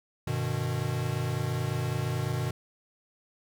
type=chord; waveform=square; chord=G augmented; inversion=none; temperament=equal with one note detuned; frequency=98 / 123.47 / 152.45 Hz; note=G2 / B2 / D#3; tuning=0 / 0 / -35 cents; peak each=-36 / -31 / -34 dBFS; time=0.27-2.51 s; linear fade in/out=5 ms; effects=none